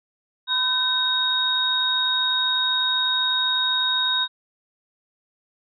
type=tone cluster; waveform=sine; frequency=1008 / 1532 / 3752 Hz; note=B5 / G6 / A#7; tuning=+35 / -40 / +11 cents; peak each=-29 / -27 / -20 dBFS; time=0.47-4.28 s; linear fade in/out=50 ms; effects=none